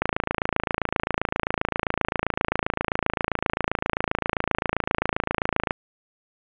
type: click train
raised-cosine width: 0.5 ms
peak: -6 dBFS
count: 158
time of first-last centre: 0.02-5.708 s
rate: 27.6 Hz
effects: resampled to 8000 Hz + 7-bit